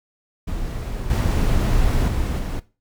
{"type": "noise with level steps", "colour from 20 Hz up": "brown", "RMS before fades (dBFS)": [-27, -18, -22, -25], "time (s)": [0.47, 2.6], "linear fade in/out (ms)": 10, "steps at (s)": [1.1, 2.08, 2.39], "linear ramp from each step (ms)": 2, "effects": ["noise-tail reverb RT60 0.3 s tail -18 dB re dry"]}